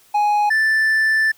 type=tone pair in turn; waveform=triangle; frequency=832 / 1762.9 Hz; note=G#5 / A6; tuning=+3 / +3 cents; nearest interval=octave + minor second; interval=1300 cents; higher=second; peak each=-12 dBFS; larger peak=neither; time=0.14-0.5 / 0.5-1.32 s; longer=second; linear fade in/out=10 ms; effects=white hiss -53 dBFS RMS until 1.37 s